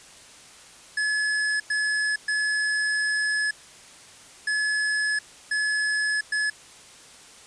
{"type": "tone bursts at uneven times", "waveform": "square", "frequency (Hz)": 1707, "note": "G#6", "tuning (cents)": 47, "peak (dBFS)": -23, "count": 6, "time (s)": [[0.97, 1.6], [1.7, 2.16], [2.28, 3.51], [4.47, 5.19], [5.51, 6.21], [6.32, 6.5]], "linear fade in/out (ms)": 5, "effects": ["white hiss -48 dBFS RMS until 7.46 s", "resampled to 22050 Hz"]}